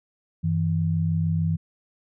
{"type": "tone pair together", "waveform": "sine", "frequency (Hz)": [95.6, 162.32], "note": ["G2", "E3"], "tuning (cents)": [-43, -26], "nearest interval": "major sixth", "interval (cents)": 917, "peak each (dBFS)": [-25, -22], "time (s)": [0.43, 1.57], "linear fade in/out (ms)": 20, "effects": []}